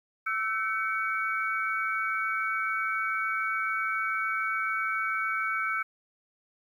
sine tone cluster, 1321 / 1528 / 2252 Hz, E6 / G6 / C#7, +3 / -45 / +27 cents, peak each -30 / -32 / -32 dBFS, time 0.26-5.83 s, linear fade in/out 10 ms, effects 10-bit

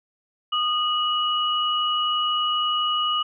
sine tone pair together, 1231 / 2922 Hz, D#6 / F#7, -19 / -22 cents, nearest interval octave + minor third, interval 1497 cents, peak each -23 dBFS, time 0.52-3.23 s, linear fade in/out 10 ms, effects none

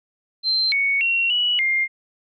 sine tone with pitch steps, 4123 / 2224 / 2738 / 2937 / 2114 Hz, C8 / C#7 / F7 / F#7 / C7, -26 / +5 / -35 / -13 / +17 cents, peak -17 dBFS, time 0.43-1.88 s, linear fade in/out 50 ms, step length 290 ms, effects none

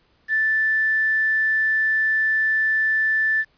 sine tone with quantisation, 1760 Hz, A6, in tune, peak -17 dBFS, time 0.28-3.45 s, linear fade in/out 50 ms, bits 7, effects pink hiss -62 dBFS RMS until 3.57 s + resampled to 11025 Hz

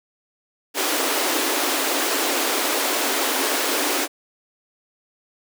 pink high-pass noise, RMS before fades -22 dBFS, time 0.74-4.08 s, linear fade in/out 50 ms, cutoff 260 Hz, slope 96 dB/octave, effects none

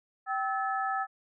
sine tone cluster, 775 / 1299 / 1730 Hz, G5 / E6 / A6, -20 / -26 / -30 cents, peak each -31 / -32 / -36 dBFS, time 0.26-1.07 s, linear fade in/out 50 ms, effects none

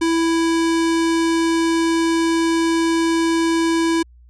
square tone, 330.3 Hz, E4, 4 cents sharp, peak -16 dBFS, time 0.01-4.03 s, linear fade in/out 10 ms, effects added 60 Hz sine -44 dBFS peak until 4.29 s + resampled to 22050 Hz

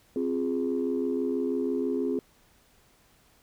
sine chord, F minor, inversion second, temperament equal with one note detuned, 263 / 349.2 / 415.3 Hz, C4 / F4 / Ab4, +9 / 0 / 0 cents, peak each -28 / -31 / -29 dBFS, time 0.16-2.19 s, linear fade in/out 2 ms, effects tanh soft clip ceiling -18 dBFS + pink hiss -62 dBFS RMS until 3.42 s

